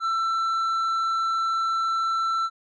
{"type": "tone with tanh clipping", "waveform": "sine", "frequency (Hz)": 1337, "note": "E6", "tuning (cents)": 24, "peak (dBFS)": -23, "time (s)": [0, 2.5], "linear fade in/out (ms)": 50, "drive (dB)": 6, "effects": []}